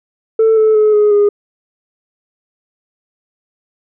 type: tone with pitch steps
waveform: sine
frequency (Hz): 444.4 / 435.8 / 427.3 / 419 / 410.8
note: A4 / A4 / G#4 / G#4 / G#4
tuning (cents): +17 / -17 / +49 / +15 / -19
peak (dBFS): -5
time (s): 0.39-1.29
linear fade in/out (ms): 5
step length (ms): 180
effects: tanh soft clip ceiling -5 dBFS